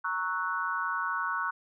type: chord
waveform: sine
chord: F# dominant seventh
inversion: first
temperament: equal with one note detuned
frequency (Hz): 932.3 / 1108.7 / 1308.6 / 1480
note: A#5 / C#6 / E6 / F#6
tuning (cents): 0 / 0 / -13 / 0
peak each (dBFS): -37 / -33 / -36 / -32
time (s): 0.04-1.51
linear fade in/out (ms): 10
effects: none